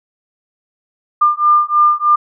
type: beating tone pair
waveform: sine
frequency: 1198 / 1201.2 Hz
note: D6 / D6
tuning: +34 / +39 cents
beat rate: 3.2 Hz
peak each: -12 dBFS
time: 1.21-2.16 s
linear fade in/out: 10 ms
effects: none